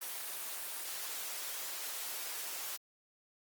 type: high-pass noise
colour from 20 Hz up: white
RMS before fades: -41 dBFS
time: 0.01-2.77 s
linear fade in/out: 10 ms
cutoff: 470 Hz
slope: 12 dB/octave
effects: Opus 24 kbps